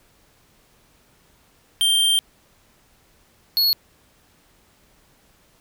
square tone pair in turn, 3164 / 4347 Hz, G7 / C#8, +15 / -35 cents, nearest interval perfect fourth, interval 550 cents, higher second, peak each -16 dBFS, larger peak neither, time 1.81-2.19 / 3.57-3.73 s, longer first, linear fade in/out 0 ms, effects pink hiss -58 dBFS RMS until 5.6 s

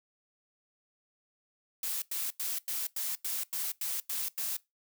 blue noise bursts, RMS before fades -34 dBFS, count 10, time 1.83-4.567 s, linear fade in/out 2 ms, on 190 ms, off 93 ms, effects noise-tail reverb RT60 0.2 s tail -21 dB re dry

